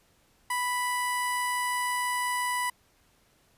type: tone with notch filter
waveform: 15% pulse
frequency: 987.8 Hz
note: B5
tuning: in tune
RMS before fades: -29 dBFS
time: 0.5-2.7 s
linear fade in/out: 5 ms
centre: 3600 Hz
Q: 0.85
effects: pink hiss -65 dBFS RMS until 3.57 s + resampled to 32000 Hz